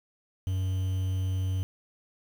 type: tone with quantisation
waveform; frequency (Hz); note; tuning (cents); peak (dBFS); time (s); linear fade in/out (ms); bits
triangle; 93.7; F#2; +22; -24; 0.47-1.63; 0; 8
effects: none